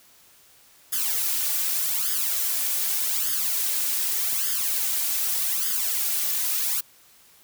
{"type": "noise with flanger", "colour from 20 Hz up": "blue", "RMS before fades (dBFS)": -25, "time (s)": [0.92, 6.81], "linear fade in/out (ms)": 10, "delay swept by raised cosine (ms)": [0.6, 3.5], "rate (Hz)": 0.84, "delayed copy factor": 0.95, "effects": ["white hiss -55 dBFS RMS until 7.43 s"]}